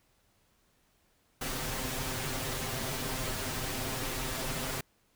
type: noise with comb filter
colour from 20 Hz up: pink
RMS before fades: -35 dBFS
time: 1.41-4.81 s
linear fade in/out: 5 ms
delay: 7.7 ms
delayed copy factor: +0.85
effects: pink hiss -70 dBFS RMS until 5.15 s